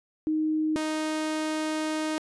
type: tone pair in turn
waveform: sine / sawtooth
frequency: 311.1 / 311.1 Hz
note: D#4 / D#4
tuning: 0 / 0 cents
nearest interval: unison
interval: 0 cents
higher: neither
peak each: -23 dBFS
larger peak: neither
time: 0.27-0.76 / 0.76-2.18 s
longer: second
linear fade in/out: 0 ms
effects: resampled to 24000 Hz